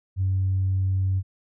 sine tone, 94.9 Hz, F#2, 44 cents sharp, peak -19 dBFS, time 0.16-1.23 s, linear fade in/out 50 ms, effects tanh soft clip ceiling -16 dBFS

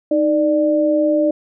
sine tone pair together, 310.4 / 592 Hz, D#4 / D5, -4 / +14 cents, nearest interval major seventh, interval 1118 cents, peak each -16 / -15 dBFS, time 0.11-1.31 s, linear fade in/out 5 ms, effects none

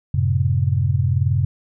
sine chord, F# diminished, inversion none, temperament just, 92.5 / 111 / 133.2 Hz, F#2 / A2 / C3, 0 / +16 / +31 cents, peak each -19 / -22 / -19 dBFS, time 0.14-1.45 s, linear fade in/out 5 ms, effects none

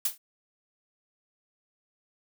blue noise with exponential decay, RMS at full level -22 dBFS, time 0.05-0.18 s, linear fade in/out 5 ms, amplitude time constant 28 ms, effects none

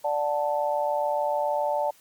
sine chord, D major, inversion none, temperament just, 587.3 / 734.2 / 881 Hz, D5 / F#5 / A5, 0 / -14 / +2 cents, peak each -26 / -31 / -27 dBFS, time 0.04-1.91 s, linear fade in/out 10 ms, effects white hiss -57 dBFS RMS until 2 s + Opus 48 kbps

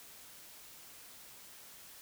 silence, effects white hiss -54 dBFS RMS until 2.01 s

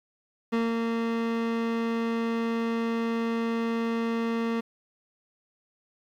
30% pulse tone with ADSR envelope, 229.6 Hz, A#3, 26 cents flat, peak -20 dBFS, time 0.52-4.61 s, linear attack 16 ms, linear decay 190 ms, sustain -3 dB, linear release 12 ms, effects low-pass 3000 Hz 12 dB/octave + 9-bit

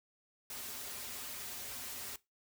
white noise with comb filter, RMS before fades -44 dBFS, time 0.5-2.16 s, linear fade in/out 2 ms, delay 6.1 ms, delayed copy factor -0.8, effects noise-tail reverb RT60 0.2 s tail -19 dB re dry

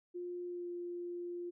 sine tone with pitch glide, 353.9 to 350 Hz, F4 to F4, +23 to +4 cents, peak -39 dBFS, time 0.14-1.51 s, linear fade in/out 20 ms, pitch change -19 cents, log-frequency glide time 0.46-0.68 s, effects none

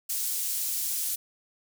pink high-pass noise, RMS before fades -30 dBFS, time 0.09-1.16 s, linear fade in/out 10 ms, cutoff 8100 Hz, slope 12 dB/octave, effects none

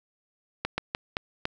slowing click train, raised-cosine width 0.3 ms, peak -11 dBFS, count 5, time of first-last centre 0.65-1.454 s, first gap 130 ms, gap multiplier 1.3, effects none

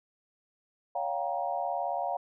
sine chord, G half-diminished seventh, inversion second, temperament just, 564.5 / 705.6 / 784 / 940.8 Hz, Db5 / F5 / G5 / Bb5, +31 / +18 / 0 / +16 cents, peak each -36 / -32 / -35 / -37 dBFS, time 0.95-2.17 s, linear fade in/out 5 ms, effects none

